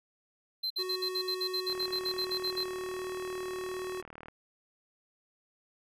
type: tone bursts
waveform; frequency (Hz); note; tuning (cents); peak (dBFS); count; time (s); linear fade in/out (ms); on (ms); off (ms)
triangle; 4097; C8; -37; -29; 16; 0.63-2.639; 10; 74; 55
type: tone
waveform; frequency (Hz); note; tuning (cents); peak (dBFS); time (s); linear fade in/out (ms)
square; 370; F#4; 0; -36; 0.78-4.02; 20
type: click train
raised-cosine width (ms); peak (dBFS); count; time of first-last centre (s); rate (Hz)
0.5; -30; 101; 1.7-4.284; 38.7
effects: resampled to 32000 Hz